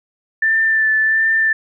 sine tone with vibrato, 1770 Hz, A6, 10 cents sharp, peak -12 dBFS, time 0.42-1.53 s, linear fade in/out 5 ms, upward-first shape sine, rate 1.4 Hz, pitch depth 19 cents each way, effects none

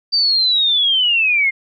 sine linear sweep, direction down, 4672 to 2093 Hz, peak -12 dBFS, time 0.12-1.51 s, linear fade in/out 20 ms, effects none

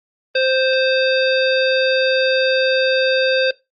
harmonic tone, 523.3 Hz, C5, in tune, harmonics 1 / 3 / 5 / 7 / 9, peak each -16 / -21 / -23 / -24 / -26 dBFS, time 0.35-3.51 s, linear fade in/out 5 ms, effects noise-tail reverb RT60 0.2 s tail -18 dB re dry + Opus 24 kbps

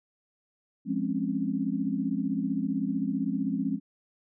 sine chord, Db major seventh, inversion first, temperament equal, 174.61 / 207.7 / 261.6 / 277.2 Hz, F3 / Ab3 / C4 / Db4, 0 / 0 / 0 / 0 cents, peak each -34 / -31 / -31 / -32 dBFS, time 0.85-3.8 s, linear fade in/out 50 ms, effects none

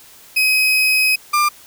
35% pulse tone pair in turn, 2530 / 1194 Hz, D#7 / D6, +28 / +28 cents, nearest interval octave + minor second, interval 1300 cents, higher first, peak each -11 dBFS, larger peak neither, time 0.36-1.16 / 1.33-1.49 s, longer first, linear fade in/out 10 ms, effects white hiss -44 dBFS RMS until 1.66 s

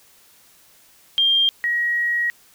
sine tone pair in turn, 3196 / 1900.4 Hz, G7 / A#6, +33 / +33 cents, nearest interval major sixth, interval 900 cents, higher first, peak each -14 / -18 dBFS, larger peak first, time 1.18-1.49 / 1.64-2.3 s, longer second, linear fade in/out 0 ms, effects white hiss -53 dBFS RMS until 2.54 s

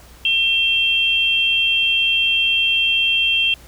sine tone pair together, 2705 / 3189 Hz, E7 / G7, +44 / +29 cents, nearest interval minor third, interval 285 cents, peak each -17 dBFS, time 0.25-3.54 s, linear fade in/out 2 ms, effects added 60 Hz sine -45 dBFS peak until 3.67 s + pink hiss -46 dBFS RMS until 3.67 s

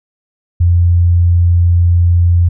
sine tone, 86.8 Hz, F2, 10 cents flat, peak -6 dBFS, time 0.6-2.49 s, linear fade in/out 10 ms, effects none

